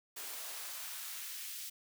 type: noise with high-pass filter sweep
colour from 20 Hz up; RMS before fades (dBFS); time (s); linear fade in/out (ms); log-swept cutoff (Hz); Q
white; -44; 0.16-1.7; 10; 360 to 3000; 0.86
effects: none